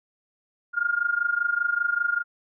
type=tone with amplitude modulation; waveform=sine; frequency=1414 Hz; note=F6; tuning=21 cents sharp; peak=-18 dBFS; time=0.73-2.24 s; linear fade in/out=50 ms; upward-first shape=sine; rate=25.1 Hz; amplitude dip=85%; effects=none